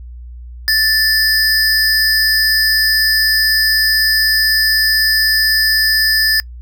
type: tone pair together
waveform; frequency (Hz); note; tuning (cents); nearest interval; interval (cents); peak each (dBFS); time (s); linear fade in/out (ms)
square; 1760 / 4978; A6 / D#8; 0 / 0; octave + tritone; 1800; -14; 0.68-6.4; 0
effects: noise-tail reverb RT60 0.1 s tail -25 dB re dry + added 60 Hz sine -29 dBFS peak until 6.61 s